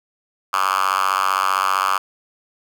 5% pulse tone with high-pass filter, 95.4 Hz, G2, 47 cents flat, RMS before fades -19 dBFS, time 0.53-1.98 s, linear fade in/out 5 ms, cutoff 1200 Hz, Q 5, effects none

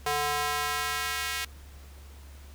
square tone with high-pass filter sweep, 146.83 Hz, D3, in tune, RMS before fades -30 dBFS, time 0.06-1.45 s, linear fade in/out 5 ms, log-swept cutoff 670 to 2000 Hz, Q 1.1, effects added 70 Hz sine -45 dBFS peak until 2.54 s + pink hiss -55 dBFS RMS until 2.54 s

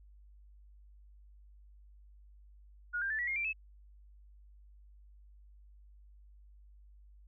sine tone with pitch steps, 1442 / 1590.8 / 1754.9 / 1936 / 2136 / 2356 / 2599 Hz, F#6 / G6 / A6 / B6 / C7 / D7 / E7, -45 / +25 / -5 / -35 / +35 / +5 / -25 cents, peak -32 dBFS, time 2.93-3.532 s, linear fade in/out 20 ms, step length 86 ms, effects added 50 Hz sine -55 dBFS peak until 7.27 s

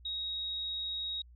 sine tone, 3783 Hz, A#7, 25 cents sharp, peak -34 dBFS, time 0.05-1.22 s, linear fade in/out 5 ms, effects added 60 Hz sine -53 dBFS peak until 1.35 s

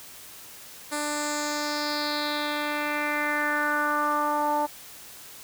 10% pulse tone with low-pass filter sweep, 296.2 Hz, D4, 15 cents sharp, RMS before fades -27 dBFS, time 0.91-4.67 s, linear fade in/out 20 ms, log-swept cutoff 9500 to 830 Hz, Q 3.7, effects white hiss -45 dBFS RMS until 5.43 s

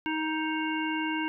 harmonic tone with a mistuned harmonic, 313.7 Hz, D#4, 14 cents sharp, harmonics 1 / 3 / 5 / 7 / 9, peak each -30 / -34 / -36 / -38 / -37 dBFS, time 0.06-1.28 s, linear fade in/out 0 ms, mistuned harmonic 9, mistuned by -22 cents, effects none

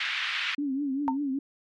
pink band-pass noise, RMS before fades -30 dBFS, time 0-0.55 s, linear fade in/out 5 ms, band 1600 to 3400 Hz, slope 24 dB/octave
sine tone with vibrato, 277.2 Hz, C#4, in tune, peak -26 dBFS, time 0.58-1.39 s, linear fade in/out 5 ms, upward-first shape triangle, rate 5.1 Hz, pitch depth 120 cents each way
sine tone with exponential decay, 907 Hz, A#5, 48 cents flat, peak -19 dBFS, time 1.08-1.17 s, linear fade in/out 0 ms, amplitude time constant 19 ms
effects MP3 96 kbps

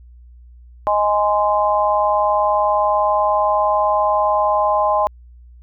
sine chord, Ab major, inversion second, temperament just, 623 / 830.6 / 1038.3 Hz, Eb5 / Ab5 / C6, +2 / 0 / -14 cents, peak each -18 dBFS, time 0.87-5.07 s, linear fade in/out 0 ms, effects added 60 Hz sine -40 dBFS peak until 5.62 s

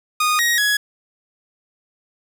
sawtooth tone with pitch steps, 1233 / 1886 / 1677 Hz, D#6 / A#6 / G#6, -16 / +20 / +16 cents, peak -12 dBFS, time 0.2-0.77 s, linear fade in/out 5 ms, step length 190 ms, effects 8-bit

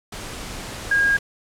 sine tone in noise, 1628 Hz, G#6, 35 cents flat, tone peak -15 dBFS, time 0.91-1.17 s, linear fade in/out 5 ms, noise pink, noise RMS -33 dBFS, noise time 0.12-1.19 s, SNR +15 dB, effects low-pass 10000 Hz 12 dB/octave

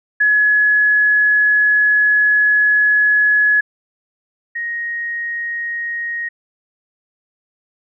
sine tone pair in turn, 1693 / 1874.1 Hz, G#6 / A#6, +33 / +9 cents, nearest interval major second, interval 176 cents, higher second, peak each -10 / -20 dBFS, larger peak first, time 0.2-3.61 / 4.55-6.29 s, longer first, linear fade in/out 10 ms, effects none

